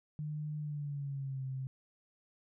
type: tone with pitch glide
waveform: sine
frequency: 151 to 132.21 Hz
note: D3 to C3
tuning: +48 to +18 cents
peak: -36 dBFS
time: 0.19-1.67 s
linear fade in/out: 0 ms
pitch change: -230 cents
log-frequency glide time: 0.59-1.44 s
effects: none